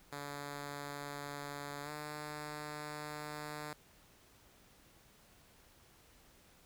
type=tone with pitch glide; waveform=5% pulse; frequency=143.6 to 150.04 Hz; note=D3 to D3; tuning=-39 to +37 cents; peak=-31 dBFS; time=0.12-3.73 s; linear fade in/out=2 ms; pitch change=+76 cents; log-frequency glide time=1.83-1.9 s; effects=pink hiss -64 dBFS RMS until 6.65 s